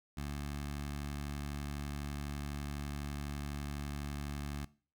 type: tone with notch filter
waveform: 15% pulse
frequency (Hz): 72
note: D2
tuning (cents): -34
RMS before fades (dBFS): -40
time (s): 0.17-4.65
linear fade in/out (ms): 5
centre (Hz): 510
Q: 1
effects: noise-tail reverb RT60 0.4 s tail -20 dB re dry